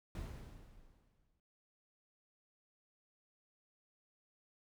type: noise with exponential decay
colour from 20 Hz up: brown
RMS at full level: -41 dBFS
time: 0.15-1.4 s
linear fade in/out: 2 ms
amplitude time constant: 270 ms
effects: none